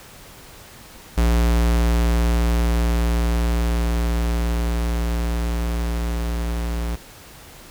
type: tone with level ramp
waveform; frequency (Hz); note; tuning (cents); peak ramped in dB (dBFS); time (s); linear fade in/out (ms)
square; 58.27; A#1; 0; -15 to -23; 1.17-6.96; 10
effects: pink hiss -43 dBFS RMS until 7.7 s